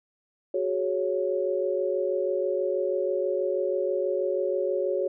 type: chord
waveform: sine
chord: F# suspended second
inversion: none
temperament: just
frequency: 370 / 416.2 / 555 Hz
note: F#4 / G#4 / C#5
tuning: 0 / +4 / +2 cents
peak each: -28 / -30 / -27 dBFS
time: 0.54-5.08 s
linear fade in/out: 5 ms
effects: none